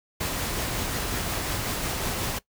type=noise with tremolo; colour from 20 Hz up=pink; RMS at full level=-28 dBFS; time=0.2-2.39 s; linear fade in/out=10 ms; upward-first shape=triangle; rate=5.5 Hz; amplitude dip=25%; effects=noise-tail reverb RT60 0.1 s tail -19 dB re dry